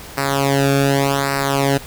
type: tone with flanger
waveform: sawtooth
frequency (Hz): 138.59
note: C#3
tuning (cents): 0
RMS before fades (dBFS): -17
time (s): 0.17-1.78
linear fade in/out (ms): 10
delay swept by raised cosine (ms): 0.3 to 1.01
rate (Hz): 0.86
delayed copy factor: -0.9
effects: pink hiss -36 dBFS RMS until 1.86 s